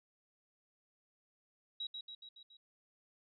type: tone with echo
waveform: sine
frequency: 3856 Hz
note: B7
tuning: 42 cents flat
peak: -38 dBFS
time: 1.8-1.87 s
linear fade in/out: 5 ms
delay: 140 ms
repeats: 5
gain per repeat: -4 dB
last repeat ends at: 2.57 s
effects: none